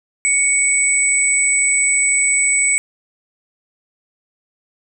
sine tone pair together, 2232 / 7966 Hz, C#7 / B8, +11 / +14 cents, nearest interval octave + minor seventh, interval 2203 cents, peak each -16 / -15 dBFS, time 0.25-2.78 s, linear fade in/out 0 ms, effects none

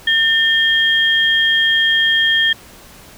sine tone pair together, 1800 / 3227 Hz, A6 / G7, +39 / +50 cents, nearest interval minor seventh, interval 1011 cents, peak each -14 / -14 dBFS, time 0.07-2.53 s, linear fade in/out 5 ms, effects pink hiss -41 dBFS RMS until 3.17 s

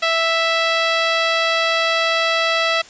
10% pulse tone, 659.3 Hz, E5, in tune, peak -7 dBFS, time 0.02-2.82 s, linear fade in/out 10 ms, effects white hiss -42 dBFS RMS until 2.89 s + resampled to 16000 Hz

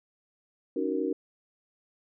sine chord, D# minor seventh, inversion third, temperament just, 280 / 311.1 / 373.4 / 466.7 Hz, C#4 / D#4 / F#4 / A#4, +18 / 0 / +16 / +2 cents, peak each -32 dBFS, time 0.76-1.13 s, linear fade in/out 5 ms, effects none

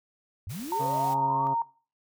sine linear sweep, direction up, 80 to 1174.7 Hz, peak -34 dBFS, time 0.47-1.47 s, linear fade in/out 0 ms
white noise, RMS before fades -44 dBFS, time 0.49-1.15 s, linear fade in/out 20 ms
sine tone with pitch glide, 910 to 924.8 Hz, A#5 to A#5, -42 to -14 cents, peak -25 dBFS, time 0.72-1.62 s, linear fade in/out 2 ms, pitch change +28 cents, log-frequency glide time 0.87-1.07 s
harmonic tone, 137.2 Hz, C#3, 17 cents flat, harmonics 1 / 2 / 3 / 4 / 5 / 6 / 7 / 8 / 9, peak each -34 / -38 / -43 / -42 / -41 / -46 / -47 / -48 / -49 dBFS, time 0.79-1.55 s, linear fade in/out 20 ms
effects noise-tail reverb RT60 0.4 s tail -20 dB re dry

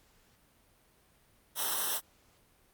white noise with comb filter, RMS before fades -32 dBFS, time 1.55-2.01 s, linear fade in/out 50 ms, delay 0.43 ms, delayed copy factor -0.9, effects pink hiss -66 dBFS RMS until 2.73 s + Opus 48 kbps

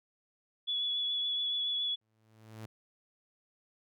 sine tone with vibrato, 3405 Hz, G#7, 42 cents sharp, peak -30 dBFS, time 0.67-1.96 s, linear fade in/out 20 ms, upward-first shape sine, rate 7.1 Hz, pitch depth 16 cents each way
sawtooth tone with exponential growth, 109.9 Hz, A2, 2 cents flat, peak -37 dBFS, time 2.01-2.66 s, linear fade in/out 5 ms, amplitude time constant 140 ms
effects none

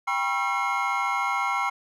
triangle tone cluster, 794 / 973 / 1087 / 1351 / 2154 Hz, G5 / B5 / C#6 / E6 / C7, +22 / -26 / -34 / +42 / +50 cents, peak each -28 dBFS, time 0.07-1.7 s, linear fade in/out 10 ms, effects none

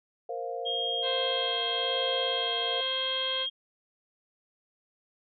sine chord, Bb suspended second, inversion none, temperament just, 466.2 / 524.4 / 699.2 Hz, Bb4 / C5 / F5, 0 / +4 / +2 cents, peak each -36 / -37 / -36 dBFS, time 0.29-2.81 s, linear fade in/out 5 ms
sine tone, 3240 Hz, G#7, 43 cents flat, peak -29 dBFS, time 0.65-3.5 s, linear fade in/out 20 ms
harmonic tone, 523.3 Hz, C5, in tune, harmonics 1 / 2 / 3 / 4 / 5 / 6 / 7 / 8, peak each -36 / -39 / -41 / -42 / -43 / -44 / -44 / -45 dBFS, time 1.02-3.47 s, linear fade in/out 50 ms
effects none

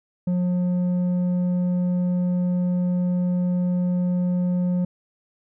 square tone with low-pass filter, 179.1 Hz, F3, 44 cents sharp, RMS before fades -22 dBFS, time 0.27-4.85 s, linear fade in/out 5 ms, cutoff 370 Hz, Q 1.2, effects none

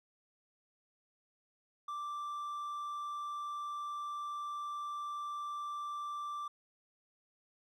triangle tone, 1174.7 Hz, D6, in tune, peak -36 dBFS, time 1.88-6.48 s, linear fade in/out 5 ms, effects none

